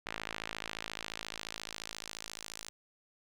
sawtooth tone with band-pass filter sweep, 54.3 Hz, A1, 22 cents flat, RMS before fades -44 dBFS, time 0.06-2.69 s, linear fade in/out 0 ms, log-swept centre 2200 to 6800 Hz, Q 0.96, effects none

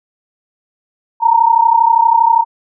sine tone pair together, 907.5 / 940 Hz, A#5 / A#5, -47 / +14 cents, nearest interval minor second, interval 61 cents, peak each -10 dBFS, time 1.2-2.45 s, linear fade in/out 50 ms, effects none

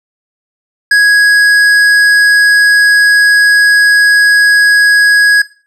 triangle tone with hard clipping, 1661.2 Hz, G#6, in tune, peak -5 dBFS, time 0.91-5.42 s, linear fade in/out 5 ms, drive 13 dB, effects noise-tail reverb RT60 0.4 s tail -19 dB re dry

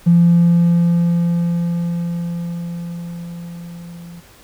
triangle tone with level ramp, 171.3 Hz, F3, 33 cents flat, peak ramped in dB -3 to -31 dBFS, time 0.06-4.21 s, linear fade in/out 20 ms, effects tanh soft clip ceiling -5 dBFS + pink hiss -46 dBFS RMS until 4.43 s

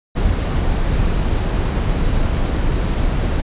brown noise, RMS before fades -17 dBFS, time 0.15-3.42 s, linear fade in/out 20 ms, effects resampled to 8000 Hz

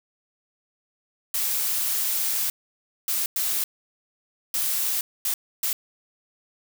blue noise bursts at uneven times, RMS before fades -25 dBFS, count 6, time 1.34-2.5 / 3.08-3.26 / 3.36-3.64 / 4.54-5.01 / 5.25-5.34 / 5.63-5.73 s, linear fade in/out 2 ms, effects none

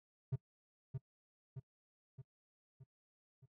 triangle tone with echo, 132 Hz, C3, 16 cents sharp, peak -31 dBFS, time 0.32-0.36 s, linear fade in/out 10 ms, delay 620 ms, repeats 5, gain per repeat -5 dB, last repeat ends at 3.46 s, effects noise-tail reverb RT60 0.1 s tail -23 dB re dry

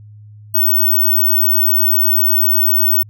sine tone, 15804 Hz, B9, in tune, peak -10 dBFS, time 0.54-3.03 s, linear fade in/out 10 ms, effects added 105 Hz sine -36 dBFS peak until 3.09 s

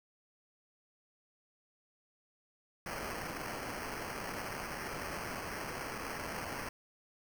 white noise with sample-and-hold, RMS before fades -41 dBFS, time 2.86-6.69 s, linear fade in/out 2 ms, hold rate 3675 Hz, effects none

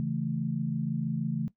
sine chord, A major, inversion first, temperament equal, 138.59 / 164.81 / 220 Hz, C#3 / E3 / A3, 0 / 0 / 0 cents, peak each -32 dBFS, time 0-1.48 s, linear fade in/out 0 ms, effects noise-tail reverb RT60 0.1 s tail -17 dB re dry

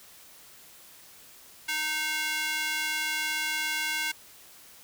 square tone with high-pass filter, 308.6 Hz, D#4, 14 cents flat, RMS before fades -30 dBFS, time 1.68-4.12 s, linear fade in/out 10 ms, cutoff 1900 Hz, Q 1.6, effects white hiss -52 dBFS RMS until 4.83 s

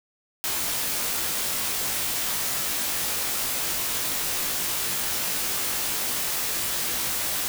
white noise with comb filter, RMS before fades -27 dBFS, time 0.44-7.48 s, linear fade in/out 0 ms, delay 19 ms, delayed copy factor -0.85, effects none

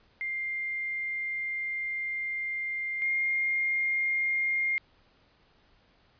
sine tone pair in turn, 2100 / 2122 Hz, C7 / C7, +6 / +24 cents, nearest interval unison, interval 18 cents, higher second, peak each -30 / -25 dBFS, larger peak second, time 0.21-3.02 / 3.02-4.78 s, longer first, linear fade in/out 0 ms, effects pink hiss -64 dBFS RMS until 6.19 s + resampled to 11025 Hz

